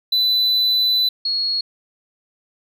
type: tone pair in turn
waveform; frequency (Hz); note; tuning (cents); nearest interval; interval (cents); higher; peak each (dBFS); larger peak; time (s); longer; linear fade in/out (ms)
triangle / sine; 3996 / 4320; B7 / C#8; +20 / -45; minor second; 135; second; -13 / -18; first; 0.12-1.09 / 1.25-1.61; first; 5
effects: none